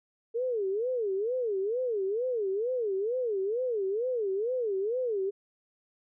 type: tone with vibrato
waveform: sine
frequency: 442.2 Hz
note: A4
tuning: 9 cents sharp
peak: -27 dBFS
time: 0.34-5.31 s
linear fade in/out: 20 ms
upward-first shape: sine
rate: 2.2 Hz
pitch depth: 260 cents each way
effects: none